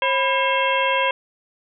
harmonic tone with a mistuned harmonic, 538 Hz, C5, 48 cents sharp, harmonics 1 / 2 / 3 / 4 / 5 / 6, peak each -23 / -21 / -27 / -26 / -25 / -28 dBFS, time 0.02-1.11 s, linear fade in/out 2 ms, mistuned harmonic 2, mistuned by -140 cents, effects none

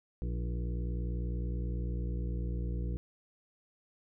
harmonic tone with a mistuned harmonic, 59.9 Hz, A#1, 48 cents sharp, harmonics 1 / 2 / 3 / 5 / 6 / 7 / 8, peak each -33 / -39 / -42 / -48 / -50 / -53 / -51 dBFS, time 0.22-2.97 s, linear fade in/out 0 ms, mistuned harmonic 6, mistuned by -45 cents, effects none

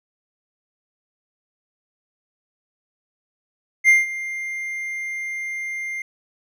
triangle tone with ADSR envelope, 2100 Hz, C7, 6 cents sharp, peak -7 dBFS, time 3.84-6.02 s, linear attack 47 ms, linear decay 170 ms, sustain -17 dB, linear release 3 ms, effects none

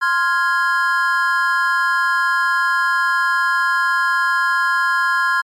triangle chord, F minor, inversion second, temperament equal, 1046.5 / 1396.9 / 1661.2 Hz, C6 / F6 / Ab6, 0 / 0 / 0 cents, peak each -17 dBFS, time 0.01-5.42 s, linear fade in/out 20 ms, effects MP3 96 kbps

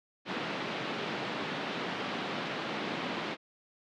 pink band-pass noise, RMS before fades -36 dBFS, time 0.25-3.37 s, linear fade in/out 50 ms, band 170 to 3800 Hz, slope 24 dB/octave, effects none

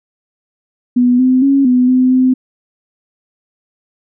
sine tone with pitch steps, 246.4 / 256.5 / 275.4 / 250.3 / 255.2 / 256.9 Hz, B3 / C4 / C#4 / B3 / C4 / C4, -4 / -34 / -11 / +23 / -43 / -32 cents, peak -7 dBFS, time 0.96-2.34 s, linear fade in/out 10 ms, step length 230 ms, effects none

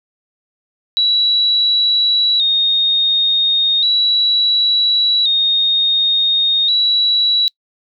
sine tone with vibrato, 3808 Hz, A#7, 36 cents sharp, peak -11 dBFS, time 0.97-7.48 s, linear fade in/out 0 ms, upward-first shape square, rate 0.35 Hz, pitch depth 49 cents each way, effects noise-tail reverb RT60 0.1 s tail -26 dB re dry

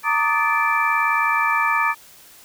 sine tone cluster, 918 / 1165 / 1244 / 1744 / 2340 Hz, A#5 / D6 / D#6 / A6 / D7, -27 / -14 / -1 / -16 / -7 cents, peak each -23 dBFS, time 0.03-1.95 s, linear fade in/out 50 ms, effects white hiss -47 dBFS RMS until 2.44 s

